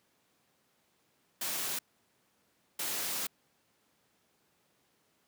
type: noise bursts at uneven times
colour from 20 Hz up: white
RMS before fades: -35 dBFS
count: 2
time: 1.41-1.79 / 2.79-3.27 s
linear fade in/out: 5 ms
effects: pink hiss -72 dBFS RMS until 5.27 s + high-pass 150 Hz 12 dB/octave